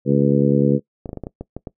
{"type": "harmonic tone", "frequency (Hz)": 70, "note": "C#2", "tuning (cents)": 18, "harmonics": [2, 3, 4, 5, 6, 7], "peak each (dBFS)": [-18, -18, -20, -23, -23, -21], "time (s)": [0.05, 0.8], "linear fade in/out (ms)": 50}
{"type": "clicks", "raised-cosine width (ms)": 2, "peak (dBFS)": -16, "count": 9, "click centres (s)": [1.058, 1.092, 1.131, 1.173, 1.237, 1.269, 1.41, 1.566, 1.672]}
{"effects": ["noise-tail reverb RT60 0.1 s tail -21 dB re dry"]}